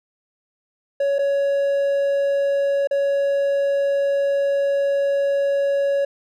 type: tone with dropouts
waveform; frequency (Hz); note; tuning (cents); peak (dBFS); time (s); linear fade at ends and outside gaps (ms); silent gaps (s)
triangle; 559; C#5; +14; -15; 1-6.05; 5; 1.185-1.19 / 2.873-2.91
effects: none